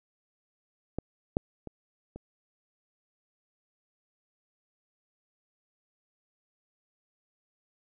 clicks, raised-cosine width 2 ms, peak -18 / -12 / -26 / -28 dBFS, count 4, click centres 0.986 / 1.369 / 1.673 / 2.16 s, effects none

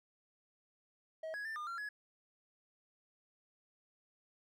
triangle tone with pitch steps, 638 / 1670 / 1781 / 1210 / 1373 / 1686 Hz, D#5 / G#6 / A6 / D#6 / F6 / G#6, +43 / +9 / +21 / -49 / -30 / +26 cents, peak -38 dBFS, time 1.23-1.89 s, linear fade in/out 5 ms, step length 110 ms, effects none

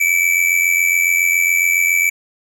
square tone with amplitude modulation, 2306 Hz, D7, 32 cents flat, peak -10 dBFS, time 0-2.1 s, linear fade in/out 10 ms, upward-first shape sine, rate 87.2 Hz, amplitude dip 70%, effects none

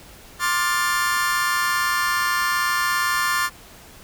40% pulse chord, D minor seventh, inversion third, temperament just, 1057.2 / 1174.7 / 1409.6 / 1762 Hz, C6 / D6 / F6 / A6, +18 / 0 / +16 / +2 cents, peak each -24 / -25 / -25 / -23 dBFS, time 0.39-3.5 s, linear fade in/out 50 ms, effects pink hiss -45 dBFS RMS until 4.03 s

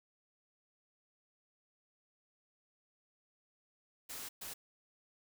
white noise bursts at uneven times, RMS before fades -45 dBFS, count 2, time 4.09-4.29 / 4.41-4.54 s, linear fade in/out 10 ms, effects none

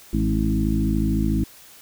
harmonic tone with a mistuned harmonic, 53.8 Hz, A1, 38 cents flat, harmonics 1 / 2 / 3 / 4 / 5 / 6, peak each -23 / -28 / -27 / -24 / -27 / -27 dBFS, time 0.13-1.44 s, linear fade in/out 5 ms, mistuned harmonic 4, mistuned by -29 cents, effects white hiss -47 dBFS RMS until 1.81 s

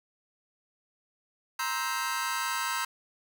sawtooth chord, C dominant seventh, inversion third, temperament just, 941.9 / 1046.5 / 1308.1 / 1569.8 Hz, Bb5 / C6 / E6 / G6, +18 / 0 / -14 / +2 cents, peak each -31 dBFS, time 1.59-2.85 s, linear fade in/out 5 ms, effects none

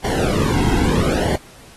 brown noise with flanger, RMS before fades -18 dBFS, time 0.04-1.36 s, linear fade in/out 5 ms, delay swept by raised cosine 0.78 to 1.72 ms, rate 0.77 Hz, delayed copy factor -0.9, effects pink hiss -45 dBFS RMS until 1.76 s + AAC 32 kbps

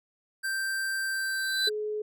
square tone with pitch glide, 1568 to 1558.1 Hz, G6 to G6, 0 to -11 cents, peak -29 dBFS, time 0.43-1.7 s, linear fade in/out 20 ms, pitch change -11 cents, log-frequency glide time 0.99-1.57 s
sine tone with exponential growth, 4000 Hz, B7, 21 cents sharp, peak -22 dBFS, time 1.13-1.69 s, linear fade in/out 5 ms, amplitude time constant 120 ms
sine tone, 424.4 Hz, G#4, 38 cents sharp, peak -29 dBFS, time 1.67-2.02 s, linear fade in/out 5 ms
effects none

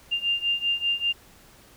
sine beating tone pair, 2794 / 2799.1 Hz, F7 / F7, 0 / +3 cents, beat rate 5.1 Hz, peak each -27 / -25 dBFS, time 0.11-1.13 s, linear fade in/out 20 ms, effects pink hiss -53 dBFS RMS until 1.76 s

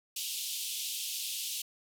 pink band-pass noise, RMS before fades -37 dBFS, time 0.16-1.62 s, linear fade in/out 5 ms, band 2800 to 16000 Hz, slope 48 dB/octave, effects none

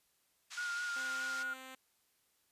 white band-pass noise, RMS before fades -48 dBFS, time 0.5-1.44 s, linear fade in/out 20 ms, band 1000 to 7000 Hz, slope 24 dB/octave
sine tone with vibrato, 1424 Hz, F6, 33 cents sharp, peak -36 dBFS, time 0.57-1.54 s, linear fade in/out 10 ms, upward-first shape sine, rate 4.8 Hz, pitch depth 30 cents each way
5% pulse tone, 261 Hz, C4, 4 cents flat, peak -37 dBFS, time 0.96-1.75 s, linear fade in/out 2 ms
effects white hiss -75 dBFS RMS until 2.51 s + resampled to 32000 Hz

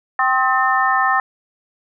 sine tone cluster, 777 / 1059 / 1279 / 1801 Hz, G5 / C6 / D#6 / A6, -16 / +21 / +47 / +40 cents, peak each -19 dBFS, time 0.19-1.2 s, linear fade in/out 2 ms, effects none

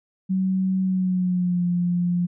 sine tone with pitch glide, 188.5 to 175.88 Hz, F#3 to F3, +32 to +13 cents, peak -19 dBFS, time 0.29-2.27 s, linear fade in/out 20 ms, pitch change -119 cents, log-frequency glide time 0.82-1.65 s, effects none

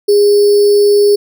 sine tone with sample-and-hold, 409.3 Hz, G#4, 25 cents flat, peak -5 dBFS, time 0.08-1.16 s, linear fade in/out 10 ms, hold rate 4900 Hz, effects none

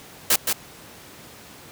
white noise with echo, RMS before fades -17 dBFS, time 0.3-0.36 s, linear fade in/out 5 ms, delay 170 ms, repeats 1, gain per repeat -5 dB, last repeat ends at 0.53 s, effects pink hiss -44 dBFS RMS until 1.71 s + high-pass 100 Hz 12 dB/octave

